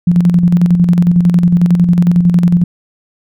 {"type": "tone with tremolo", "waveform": "sine", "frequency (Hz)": 174.61, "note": "F3", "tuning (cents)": 0, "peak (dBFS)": -4, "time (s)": [0.07, 2.64], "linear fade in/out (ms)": 5, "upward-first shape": "square", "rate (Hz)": 11, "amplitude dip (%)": 50, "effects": []}